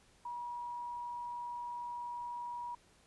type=tone; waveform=sine; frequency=962 Hz; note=B5; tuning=46 cents flat; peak=-39 dBFS; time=0.25-2.75 s; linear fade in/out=5 ms; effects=pink hiss -66 dBFS RMS until 3.06 s + resampled to 24000 Hz